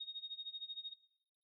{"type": "tone with tremolo", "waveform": "sine", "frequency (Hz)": 3729, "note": "A#7", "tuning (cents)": 0, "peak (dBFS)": -40, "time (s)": [0, 0.94], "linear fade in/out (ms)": 10, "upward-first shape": "sine", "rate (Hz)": 13, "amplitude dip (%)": 85, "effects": ["noise-tail reverb RT60 0.8 s tail -18 dB re dry"]}